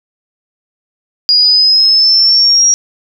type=exponential sweep; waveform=sine; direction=up; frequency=4855 to 5690 Hz; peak=-5 dBFS; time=1.29-2.74 s; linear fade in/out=0 ms; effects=7-bit